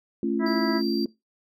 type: chord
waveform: sine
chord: A augmented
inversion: none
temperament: just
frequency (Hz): 220 / 275 / 343.8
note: A3 / C#4 / E#4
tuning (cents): 0 / -14 / -27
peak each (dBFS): -27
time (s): 0.23-1.06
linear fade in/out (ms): 2
type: harmonic tone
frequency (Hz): 327.5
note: E4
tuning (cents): -11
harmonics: 1 / 2 / 3 / 4 / 5 / 6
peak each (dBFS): -29 / -32 / -34 / -35 / -36 / -37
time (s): 0.39-0.82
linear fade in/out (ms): 50
type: tone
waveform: triangle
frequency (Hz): 4706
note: D8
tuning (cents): +3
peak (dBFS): -32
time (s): 0.46-1.05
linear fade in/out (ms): 5
effects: noise-tail reverb RT60 0.2 s tail -19 dB re dry